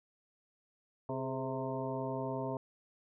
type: harmonic tone with a mistuned harmonic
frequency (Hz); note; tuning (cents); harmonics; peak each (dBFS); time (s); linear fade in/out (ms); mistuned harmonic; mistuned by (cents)
131.3; C3; +6; 1 / 2 / 3 / 4 / 5 / 7 / 8; -41 / -41 / -41 / -43 / -41 / -43 / -49; 1.09-2.57; 2; 3; +61
effects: none